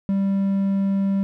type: tone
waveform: triangle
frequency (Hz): 196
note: G3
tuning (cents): 0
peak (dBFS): -16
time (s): 0.09-1.23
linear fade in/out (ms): 0
effects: none